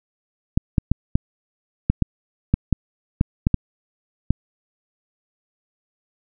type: clicks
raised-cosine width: 5 ms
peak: -3 dBFS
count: 12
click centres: 0.575 / 0.782 / 0.916 / 1.155 / 1.9 / 2.023 / 2.54 / 2.727 / 3.211 / 3.469 / 3.543 / 4.306 s
effects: none